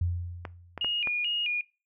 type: tone with exponential decay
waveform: sine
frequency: 87.31 Hz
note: F2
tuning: in tune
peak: -23 dBFS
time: 0.01-0.93 s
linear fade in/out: 5 ms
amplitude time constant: 200 ms
type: clicks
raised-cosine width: 0.5 ms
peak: -20 dBFS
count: 4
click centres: 0.452 / 0.777 / 0.846 / 1.073 s
type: tone with vibrato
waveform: sine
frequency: 2643 Hz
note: E7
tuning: 4 cents sharp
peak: -26 dBFS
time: 0.81-1.61 s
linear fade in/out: 2 ms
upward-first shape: square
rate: 2.3 Hz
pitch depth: 140 cents each way
effects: noise-tail reverb RT60 0.3 s tail -22 dB re dry